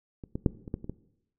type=clicks; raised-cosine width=3 ms; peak=-27 / -19 / -9 / -27 / -17 / -27 / -21 dBFS; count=7; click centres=0.238 / 0.355 / 0.462 / 0.678 / 0.741 / 0.844 / 0.896 s; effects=noise-tail reverb RT60 0.8 s tail -18 dB re dry